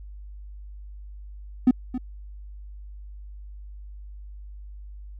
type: tone with echo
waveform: triangle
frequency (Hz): 252.1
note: B3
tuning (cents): +36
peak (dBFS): -9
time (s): 1.67-1.71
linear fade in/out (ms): 5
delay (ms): 270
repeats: 1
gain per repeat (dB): -14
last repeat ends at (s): 1.98
effects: tanh soft clip ceiling -8 dBFS + added 50 Hz sine -38 dBFS peak until 5.19 s